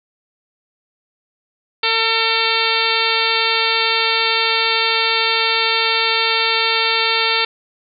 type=harmonic tone; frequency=451.1 Hz; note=A4; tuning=43 cents sharp; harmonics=1 / 2 / 3 / 4 / 5 / 6 / 7 / 8 / 9 / 10; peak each=-25 / -24 / -23 / -26 / -22 / -22 / -26 / -22 / -25 / -24 dBFS; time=1.83-7.45 s; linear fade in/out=5 ms; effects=none